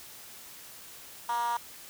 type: tone with high-pass filter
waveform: 10% pulse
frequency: 236.8 Hz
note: A#3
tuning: 27 cents sharp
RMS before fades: -30 dBFS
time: 1.29-1.57 s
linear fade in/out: 2 ms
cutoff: 940 Hz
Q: 6.5
effects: white hiss -48 dBFS RMS until 1.89 s